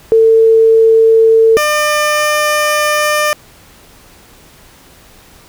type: tone pair in turn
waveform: sine / 15% pulse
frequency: 448.6 / 600.2 Hz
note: A4 / D5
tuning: +34 / +38 cents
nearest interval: perfect fourth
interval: 504 cents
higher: second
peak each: -4 dBFS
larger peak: neither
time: 0.12-1.57 / 1.57-3.33 s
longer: second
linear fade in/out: 0 ms
effects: pink hiss -42 dBFS RMS until 5.48 s